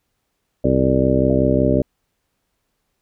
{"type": "harmonic tone", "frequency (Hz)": 65.41, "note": "C2", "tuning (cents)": 0, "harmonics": [1, 2, 3, 4, 5, 6, 7, 9], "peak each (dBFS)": [-24, -21, -23, -19, -23, -22, -23, -20], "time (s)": [0.64, 1.82], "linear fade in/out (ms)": 5}
{"type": "tone with exponential decay", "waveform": "sine", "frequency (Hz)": 659.3, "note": "E5", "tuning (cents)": 0, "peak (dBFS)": -27, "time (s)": [1.3, 1.55], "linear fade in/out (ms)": 2, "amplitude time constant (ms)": 53}
{"effects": ["pink hiss -72 dBFS RMS until 3.01 s"]}